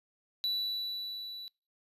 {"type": "tone with level ramp", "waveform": "triangle", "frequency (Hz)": 3951, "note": "B7", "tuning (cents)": 0, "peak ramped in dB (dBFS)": [-27, -40], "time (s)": [0.44, 1.48], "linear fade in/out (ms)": 0, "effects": ["noise-tail reverb RT60 0.3 s tail -25 dB re dry", "resampled to 32000 Hz"]}